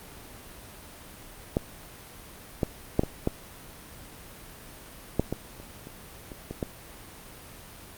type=clicks; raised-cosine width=2 ms; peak=-10 / -10 / -7 / -14 / -10 / -8 / -15 / -28 / -27 / -25 / -21 / -14 dBFS; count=12; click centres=1.569 / 2.632 / 2.994 / 3.035 / 3.274 / 5.196 / 5.326 / 5.6 / 5.871 / 6.318 / 6.51 / 6.628 s; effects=pink hiss -46 dBFS RMS until 7.97 s + Opus 32 kbps